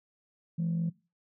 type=tone pair together; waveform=sine; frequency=167.3 / 213.6 Hz; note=E3 / G#3; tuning=+26 / +49 cents; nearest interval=major third; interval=423 cents; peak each=-27 / -37 dBFS; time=0.58-0.9 s; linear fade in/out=10 ms; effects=noise-tail reverb RT60 0.3 s tail -21 dB re dry + tanh soft clip ceiling -23 dBFS